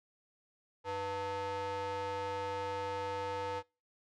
square ring-modulated tone, 200.3 Hz, G3, 38 cents sharp, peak -33 dBFS, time 0.84-3.63 s, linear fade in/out 50 ms, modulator 694 Hz, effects noise-tail reverb RT60 0.3 s tail -25 dB re dry + low-pass 5000 Hz 12 dB/octave

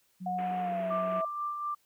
sine tone, 184 Hz, F#3, 9 cents flat, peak -37 dBFS, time 0.2-1.21 s, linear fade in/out 20 ms
sine tone with pitch glide, 727 to 651.4 Hz, F#5 to E5, -31 to -21 cents, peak -30 dBFS, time 0.26-1.25 s, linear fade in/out 5 ms, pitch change -190 cents, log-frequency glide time 0.6-0.9 s
pink band-pass noise, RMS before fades -46 dBFS, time 0.38-1.22 s, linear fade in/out 10 ms, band 280 to 2800 Hz, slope 48 dB/octave
sine tone with tremolo, 1182 Hz, D6, 11 cents sharp, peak -30 dBFS, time 0.9-1.75 s, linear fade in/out 10 ms, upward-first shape sine, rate 4.1 Hz, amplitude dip 40%
effects white hiss -70 dBFS RMS until 1.85 s

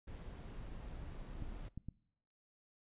brown noise, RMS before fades -47 dBFS, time 0.07-1.69 s, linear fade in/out 10 ms
clicks, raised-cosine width 5 ms, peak -32 dBFS, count 3, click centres 1.423 / 1.776 / 1.886 s
effects noise-tail reverb RT60 0.7 s tail -22 dB re dry + resampled to 8000 Hz

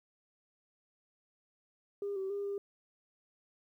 sine tone with pitch steps, 403.1 / 384.2 / 403 / 400.7 Hz, G4 / G4 / G4 / G4, +48 / -35 / +48 / +38 cents, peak -33 dBFS, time 2.02-2.58 s, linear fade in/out 2 ms, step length 140 ms, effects tanh soft clip ceiling -30 dBFS + 12-bit

